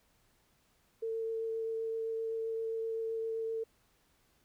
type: tone with vibrato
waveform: sine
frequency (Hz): 449.7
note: A4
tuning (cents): +38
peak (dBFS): -33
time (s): 1.02-3.64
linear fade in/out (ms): 10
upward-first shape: triangle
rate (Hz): 7.7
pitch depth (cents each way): 11
effects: pink hiss -71 dBFS RMS until 4.44 s